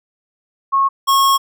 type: tone pair in turn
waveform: sine / square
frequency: 1092 / 1092 Hz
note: C#6 / C#6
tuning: -26 / -26 cents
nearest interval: unison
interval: 0 cents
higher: neither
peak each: -11 dBFS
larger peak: neither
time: 0.72-0.89 / 1.07-1.38 s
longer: second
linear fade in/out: 20 ms
effects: none